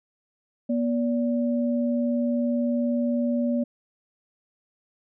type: tone pair together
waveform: sine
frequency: 240.6 / 576.7 Hz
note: B3 / D5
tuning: -45 / -32 cents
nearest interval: octave + minor third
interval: 1513 cents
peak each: -22 / -29 dBFS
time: 0.69-3.64 s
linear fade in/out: 10 ms
effects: none